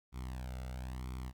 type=tone with flanger; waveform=sawtooth; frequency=63.4 Hz; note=B1; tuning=46 cents sharp; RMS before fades=-42 dBFS; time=0.12-1.33 s; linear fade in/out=50 ms; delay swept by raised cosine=0.88 to 1.45 ms; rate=1 Hz; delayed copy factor=+0.75; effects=13-bit